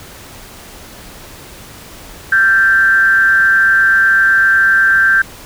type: tone with frequency modulation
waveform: sine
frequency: 1568 Hz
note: G6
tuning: in tune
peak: -7 dBFS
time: 2.32-5.22 s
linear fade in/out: 5 ms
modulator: 198 Hz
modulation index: 0.48
effects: pink hiss -35 dBFS RMS until 5.45 s